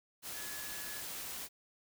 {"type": "tone in noise", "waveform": "sine", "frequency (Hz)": 1700, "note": "G#6", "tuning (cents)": 40, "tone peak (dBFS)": -49, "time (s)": [0.32, 1.04], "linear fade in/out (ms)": 50, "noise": "white", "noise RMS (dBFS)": -43, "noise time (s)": [0.22, 1.49], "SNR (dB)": -9, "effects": []}